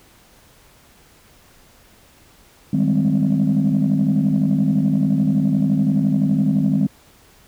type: chord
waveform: sine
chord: Ab major seventh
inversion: second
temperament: equal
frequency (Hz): 155.56 / 196 / 207.7 / 261.6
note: Eb3 / G3 / Ab3 / C4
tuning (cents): 0 / 0 / 0 / 0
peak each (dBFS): -19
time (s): 2.73-6.87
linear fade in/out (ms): 5
effects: tanh soft clip ceiling -9 dBFS + pink hiss -51 dBFS RMS until 7.47 s